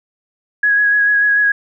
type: tone with vibrato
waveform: sine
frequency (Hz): 1665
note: G#6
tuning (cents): +4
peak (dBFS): -10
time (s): 0.63-1.52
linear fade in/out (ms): 5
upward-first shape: sine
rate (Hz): 6.8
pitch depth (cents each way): 19
effects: none